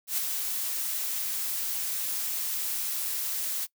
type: noise with ADSR envelope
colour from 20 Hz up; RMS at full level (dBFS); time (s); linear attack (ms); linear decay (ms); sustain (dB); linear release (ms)
blue; -26; 0.07-3.67; 110; 3; -5; 33
effects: noise-tail reverb RT60 0.1 s tail -22 dB re dry